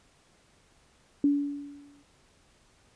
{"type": "tone with exponential decay", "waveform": "sine", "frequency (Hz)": 286, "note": "D4", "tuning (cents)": -46, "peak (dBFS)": -18, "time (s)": [1.24, 2.03], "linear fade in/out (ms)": 2, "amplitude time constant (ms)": 170, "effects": ["pink hiss -63 dBFS RMS until 2.95 s", "resampled to 22050 Hz"]}